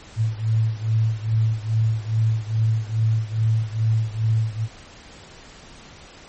sine beating tone pair, 110 / 112.4 Hz, A2 / A2, 0 / +37 cents, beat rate 2.4 Hz, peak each -20 / -22 dBFS, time 0.16-4.68 s, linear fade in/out 50 ms, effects pink hiss -44 dBFS RMS until 6.28 s + MP3 32 kbps

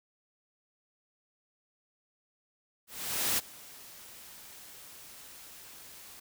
white noise with ADSR envelope, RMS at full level -28 dBFS, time 2.87-6.2 s, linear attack 510 ms, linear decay 23 ms, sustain -22 dB, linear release 8 ms, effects none

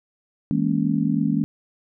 sine chord, A# half-diminished seventh, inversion second, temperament equal with one note detuned, 163.49 / 207.7 / 233.1 / 277.2 Hz, E3 / G#3 / A#3 / C#4, -14 / 0 / 0 / 0 cents, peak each -24 dBFS, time 0.51-1.44 s, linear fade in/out 0 ms, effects none

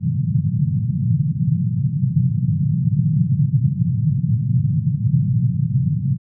pink band-pass noise, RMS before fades -18 dBFS, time 0-6.18 s, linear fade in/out 50 ms, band 110 to 170 Hz, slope 48 dB/octave, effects none

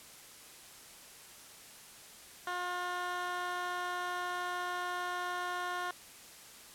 15% pulse tone with band-pass filter, 357.3 Hz, F4, 40 cents sharp, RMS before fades -37 dBFS, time 2.47-5.91 s, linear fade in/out 2 ms, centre 1500 Hz, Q 0.86, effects white hiss -53 dBFS RMS until 6.74 s + low-pass 12000 Hz 12 dB/octave

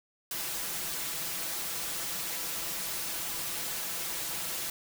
white noise with comb filter, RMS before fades -35 dBFS, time 0.31-4.7 s, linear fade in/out 2 ms, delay 6 ms, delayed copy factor +0.6, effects none

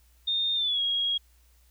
sine tone with pitch glide, 3651 to 3290 Hz, A#7 to G#7, -37 to -17 cents, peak -24 dBFS, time 0.27-1.18 s, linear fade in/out 10 ms, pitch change -180 cents, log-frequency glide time 0.55-0.81 s, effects added 60 Hz sine -58 dBFS peak until 1.7 s + white hiss -66 dBFS RMS until 1.7 s

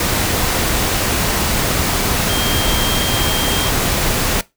sine tone in noise, 3199 Hz, G7, 34 cents sharp, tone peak -21 dBFS, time 2.29-3.69 s, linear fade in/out 2 ms, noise pink, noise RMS -17 dBFS, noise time 0-4.41 s, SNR -7 dB, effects noise-tail reverb RT60 0.2 s tail -19 dB re dry

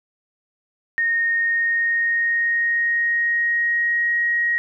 sine tone with pitch glide, 1849 to 1887.9 Hz, A#6 to A#6, -15 to +21 cents, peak -17 dBFS, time 0.98-4.58 s, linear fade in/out 0 ms, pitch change +36 cents, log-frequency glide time 1.33-4.17 s, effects none

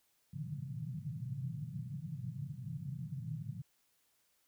pink band-pass noise, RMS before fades -42 dBFS, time 0.33-3.62 s, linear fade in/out 10 ms, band 120 to 160 Hz, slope 48 dB/octave, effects white hiss -75 dBFS RMS until 4.47 s

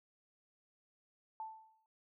sine tone with exponential decay, 881 Hz, A5, 2 cents sharp, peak -39 dBFS, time 1.4-1.86 s, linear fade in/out 1 ms, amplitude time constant 100 ms, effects noise-tail reverb RT60 0.2 s tail -21 dB re dry

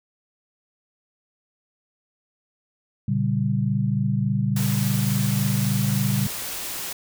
sine chord, G diminished, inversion first, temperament just, 117.6 / 141.12 / 196 Hz, Bb2 / Db3 / G3, +16 / +31 / 0 cents, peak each -24 dBFS, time 3.08-6.27 s, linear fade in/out 5 ms
white noise, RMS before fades -31 dBFS, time 4.56-6.93 s, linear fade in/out 5 ms
effects none

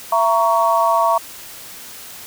sine chord, A# diminished, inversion second, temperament just, 671.3 / 932.3 / 1118.8 Hz, E5 / A#5 / C#6, +31 / 0 / +16 cents, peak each -17 dBFS, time 0.12-1.18 s, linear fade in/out 5 ms, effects white hiss -36 dBFS RMS until 2.26 s

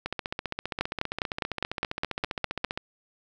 two click trains, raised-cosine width 0.3 ms, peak -10 / -14 dBFS, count 10 / 42, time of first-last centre 0.81-2.647 / 0.06-2.775 s, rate 4.9 / 15.1 Hz, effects none

